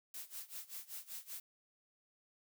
blue noise with tremolo, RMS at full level -45 dBFS, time 0.14-1.4 s, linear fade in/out 2 ms, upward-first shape sine, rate 5.2 Hz, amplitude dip 90%, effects none

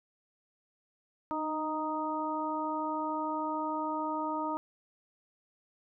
harmonic tone with a mistuned harmonic, 311.1 Hz, D#4, in tune, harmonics 1 / 2 / 3 / 4, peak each -36 / -39 / -34 / -38 dBFS, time 1.31-4.57 s, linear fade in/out 0 ms, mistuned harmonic 1, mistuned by -25 cents, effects none

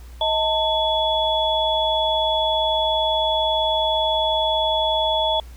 sine tone cluster, 633 / 895 / 3390 Hz, D#5 / A5 / G#7, +30 / +29 / +35 cents, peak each -22 dBFS, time 0.21-5.4 s, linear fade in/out 2 ms, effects added 60 Hz sine -37 dBFS peak until 5.56 s + pink hiss -51 dBFS RMS until 5.56 s

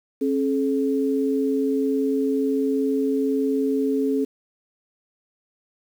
sine tone pair together, 270.2 / 428.9 Hz, C#4 / A4, -44 / -44 cents, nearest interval minor sixth, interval 800 cents, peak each -21 / -23 dBFS, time 0.21-4.25 s, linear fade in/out 10 ms, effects 8-bit

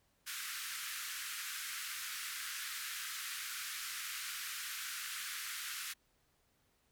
pink band-pass noise, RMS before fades -43 dBFS, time 0.26-5.94 s, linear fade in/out 20 ms, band 1300 to 16000 Hz, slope 48 dB/octave, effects pink hiss -75 dBFS RMS until 6.91 s

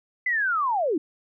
sine linear sweep, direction down, 2042 to 277.2 Hz, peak -21 dBFS, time 0.26-0.98 s, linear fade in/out 5 ms, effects none

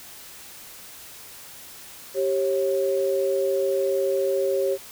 sine tone pair together, 390 / 543.9 Hz, G4 / C#5, -9 / -33 cents, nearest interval tritone, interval 576 cents, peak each -23 dBFS, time 2.14-4.78 s, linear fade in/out 50 ms, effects white hiss -43 dBFS RMS until 4.91 s

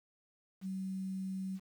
sine tone with quantisation, 190 Hz, F#3, 46 cents sharp, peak -36 dBFS, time 0.61-1.6 s, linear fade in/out 50 ms, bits 10, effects none

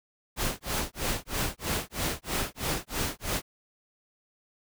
pink noise with tremolo, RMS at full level -28 dBFS, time 0.36-3.42 s, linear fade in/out 50 ms, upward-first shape sine, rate 3.1 Hz, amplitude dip 100%, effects none

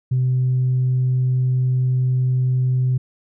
sine tone, 127.8 Hz, C3, 40 cents flat, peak -14 dBFS, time 0.11-2.98 s, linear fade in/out 10 ms, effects tanh soft clip ceiling -12 dBFS

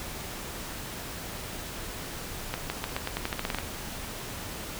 accelerating click train, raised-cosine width 0.3 ms, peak -13 dBFS, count 13, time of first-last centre 2.54-3.586 s, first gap 160 ms, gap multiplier 0.88, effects pink hiss -38 dBFS RMS until 4.79 s

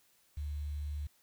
sine tone with quantisation, 73.42 Hz, D2, in tune, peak -35 dBFS, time 0.37-1.07 s, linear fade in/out 5 ms, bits 10, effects white hiss -69 dBFS RMS until 1.22 s

